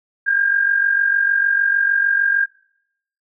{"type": "tone with amplitude modulation", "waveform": "sine", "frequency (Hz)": 1609, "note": "G6", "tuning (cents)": 45, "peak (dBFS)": -11, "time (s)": [0.26, 2.46], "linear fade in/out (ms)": 20, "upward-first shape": "sine", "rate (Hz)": 46.6, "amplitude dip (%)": 65, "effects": ["noise-tail reverb RT60 0.8 s tail -26 dB re dry"]}